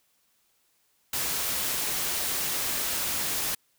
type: noise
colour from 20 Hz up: white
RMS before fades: -29 dBFS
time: 1.13-3.55 s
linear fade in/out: 5 ms
effects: white hiss -69 dBFS RMS until 3.78 s